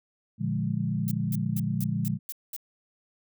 sine chord, Bb dominant seventh, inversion none, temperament equal, 116.54 / 146.83 / 174.61 / 207.7 Hz, Bb2 / D3 / F3 / Ab3, 0 / 0 / 0 / 0 cents, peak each -31 dBFS, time 0.38-2.19 s, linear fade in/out 50 ms
violet noise bursts, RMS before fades -36 dBFS, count 7, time 1.08-2.564 s, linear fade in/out 0 ms, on 32 ms, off 210 ms
effects none

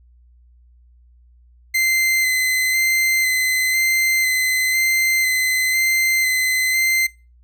40% pulse tone with vibrato, 2061 Hz, C7, 27 cents flat, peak -15 dBFS, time 1.74-7.07 s, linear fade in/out 10 ms, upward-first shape square, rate 1 Hz, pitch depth 15 cents each way, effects noise-tail reverb RT60 0.3 s tail -23 dB re dry + added 60 Hz sine -48 dBFS peak until 7.43 s

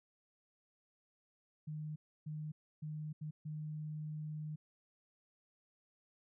sine tone bursts at uneven times, 153 Hz, D#3, 29 cents flat, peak -40 dBFS, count 5, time 1.67-1.96 / 2.26-2.52 / 2.82-3.13 / 3.21-3.31 / 3.45-4.56 s, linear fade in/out 10 ms, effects none

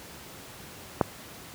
click, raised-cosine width 1 ms, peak -5 dBFS, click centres 1.012 s, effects pink hiss -45 dBFS RMS until 1.54 s + high-pass 80 Hz 12 dB/octave

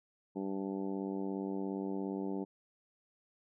harmonic tone, 97.2 Hz, G2, 14 cents flat, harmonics 2 / 3 / 4 / 5 / 6 / 7 / 8 / 9, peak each -39 / -39 / -41 / -47 / -53 / -52 / -54 / -51 dBFS, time 0.35-2.45 s, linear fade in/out 20 ms, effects none

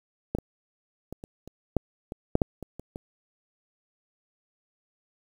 clicks, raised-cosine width 2 ms, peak -13 / -20 / -23 / -27 / -29 / -9 / -21 / -6 / -8 / -23 / -25 / -22 dBFS, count 12, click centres 0.35 / 0.386 / 1.126 / 1.239 / 1.476 / 1.767 / 2.121 / 2.354 / 2.418 / 2.627 / 2.796 / 2.959 s, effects 8-bit

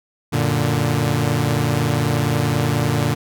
sawtooth chord, Gb augmented, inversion none, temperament equal, 92.5 / 116.54 / 146.83 Hz, Gb2 / Bb2 / D3, 0 / 0 / 0 cents, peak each -22 / -16 / -16 dBFS, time 0.32-3.15 s, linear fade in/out 20 ms, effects none

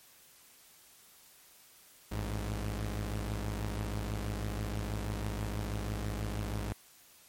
sawtooth tone pair together, 54.99 / 103.8 Hz, A1 / G#2, 0 / 0 cents, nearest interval major seventh, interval 1100 cents, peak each -32 / -33 dBFS, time 2.11-6.73 s, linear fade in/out 10 ms, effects white hiss -59 dBFS RMS until 7.28 s + MP3 64 kbps

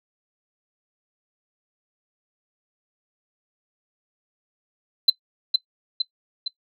sine tone with echo, 4053 Hz, B7, 44 cents sharp, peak -8 dBFS, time 5.08-5.1 s, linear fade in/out 5 ms, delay 460 ms, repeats 3, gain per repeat -5 dB, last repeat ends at 6.48 s, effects noise-tail reverb RT60 0.1 s tail -20 dB re dry + tanh soft clip ceiling -7 dBFS

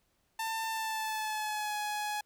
sawtooth tone with pitch glide, 894 to 839 Hz, A5 to G#5, +27 to +17 cents, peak -29 dBFS, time 0.39-2.21 s, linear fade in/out 5 ms, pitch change -110 cents, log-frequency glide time 0.68-1.76 s, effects pink hiss -74 dBFS RMS until 2.25 s

